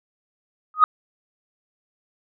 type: tone with exponential growth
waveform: sine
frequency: 1250 Hz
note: D#6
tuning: 8 cents sharp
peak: -4 dBFS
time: 0.74-0.84 s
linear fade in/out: 1 ms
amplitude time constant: 20 ms
effects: tanh soft clip ceiling -2 dBFS